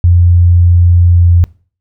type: tone with pitch glide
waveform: sine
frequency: 87.31 to 86.66 Hz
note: F2 to F2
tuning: 0 to -13 cents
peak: -3 dBFS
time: 0.04-1.44 s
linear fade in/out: 0 ms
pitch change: -13 cents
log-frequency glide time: 1.09-1.3 s
effects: noise-tail reverb RT60 0.4 s tail -22 dB re dry